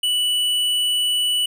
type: tone with hard clipping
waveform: triangle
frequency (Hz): 2960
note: F#7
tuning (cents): 0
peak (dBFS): -19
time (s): 0.03-1.46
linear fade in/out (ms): 5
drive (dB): 12
effects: none